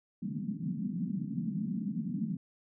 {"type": "band-pass noise", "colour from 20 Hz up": "pink", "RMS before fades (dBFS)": -35, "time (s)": [0.22, 2.37], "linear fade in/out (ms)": 5, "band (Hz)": [160, 240], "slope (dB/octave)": 48, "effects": []}